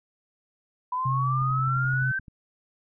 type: linear sweep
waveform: sine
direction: up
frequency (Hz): 987.8 to 1568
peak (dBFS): -25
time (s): 0.92-2.19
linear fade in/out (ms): 5
type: tone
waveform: sine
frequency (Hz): 130.81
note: C3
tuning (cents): 0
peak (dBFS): -24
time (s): 1.05-2.12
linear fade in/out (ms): 10
type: click train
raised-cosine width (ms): 5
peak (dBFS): -32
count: 11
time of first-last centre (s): 1.42-2.282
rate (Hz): 11.6
effects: none